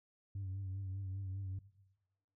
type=tone with vibrato; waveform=sine; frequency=96.2 Hz; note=G2; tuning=32 cents flat; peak=-37 dBFS; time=0.35-1.59 s; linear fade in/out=5 ms; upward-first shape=triangle; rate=5 Hz; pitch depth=59 cents each way; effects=noise-tail reverb RT60 1.0 s tail -18 dB re dry + tanh soft clip ceiling -37 dBFS